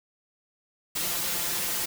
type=noise with comb filter; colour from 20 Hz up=white; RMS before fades=-29 dBFS; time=0.95-1.86 s; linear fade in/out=10 ms; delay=5.8 ms; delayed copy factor=+0.8; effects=none